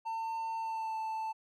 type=tone with pitch glide; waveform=triangle; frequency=901 to 883 Hz; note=A5 to A5; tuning=+41 to +6 cents; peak=-32 dBFS; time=0.05-1.33 s; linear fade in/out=20 ms; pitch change=-35 cents; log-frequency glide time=0.57-0.97 s; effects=none